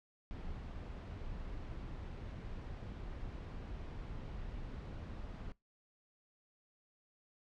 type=noise; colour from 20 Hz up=brown; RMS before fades=-45 dBFS; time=0.31-5.52 s; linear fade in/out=0 ms; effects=noise-tail reverb RT60 0.2 s tail -23 dB re dry + low-pass 4000 Hz 12 dB/octave